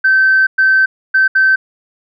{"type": "tone bursts at uneven times", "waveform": "sine", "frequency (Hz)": 1545, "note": "G6", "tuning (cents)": -26, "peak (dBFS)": -6, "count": 4, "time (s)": [[0.04, 0.47], [0.58, 0.86], [1.14, 1.28], [1.35, 1.56]], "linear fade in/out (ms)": 10, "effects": ["tanh soft clip ceiling -3 dBFS"]}